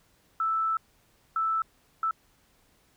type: tone bursts at uneven times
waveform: sine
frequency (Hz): 1318.5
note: E6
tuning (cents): 0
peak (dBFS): -24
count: 3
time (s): 0.4-0.77 / 1.36-1.62 / 2.03-2.11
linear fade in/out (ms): 2
effects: pink hiss -65 dBFS RMS until 2.96 s